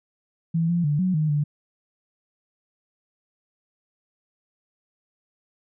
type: tone with pitch steps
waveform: sine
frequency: 165 / 172.4 / 147 / 184.7 / 154.2 / 147.2 Hz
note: E3 / F3 / D3 / F#3 / D#3 / D3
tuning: +2 / -22 / +2 / -3 / -15 / +4 cents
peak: -19 dBFS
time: 0.54-1.44 s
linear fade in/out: 10 ms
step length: 150 ms
effects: none